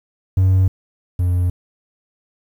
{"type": "tone pair in turn", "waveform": "triangle", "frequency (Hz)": [94.1, 89.29], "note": ["F#2", "F2"], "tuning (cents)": [30, 39], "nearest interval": "minor second", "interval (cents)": 91, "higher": "first", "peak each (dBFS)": [-8, -12], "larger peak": "first", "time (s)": [[0.37, 0.68], [1.19, 1.5]], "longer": "neither", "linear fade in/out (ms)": 5, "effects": ["tanh soft clip ceiling -4 dBFS", "8-bit"]}